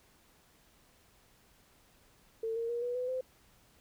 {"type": "tone with pitch steps", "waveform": "sine", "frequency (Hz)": [449.1, 461.5, 474.2, 487.2, 500.6, 514.4], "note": ["A4", "A#4", "A#4", "B4", "B4", "C5"], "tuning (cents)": [35, -17, 30, -24, 23, -30], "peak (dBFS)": -32, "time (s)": [2.43, 3.21], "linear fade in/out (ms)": 5, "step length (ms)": 130, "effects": ["pink hiss -65 dBFS RMS until 3.8 s"]}